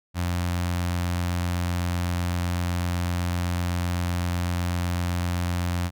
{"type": "tone with notch filter", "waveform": "sawtooth", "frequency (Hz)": 87.9, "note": "F2", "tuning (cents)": 12, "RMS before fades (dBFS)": -26, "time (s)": [0.14, 5.91], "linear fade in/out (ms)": 50, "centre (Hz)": 410, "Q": 1.3, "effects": []}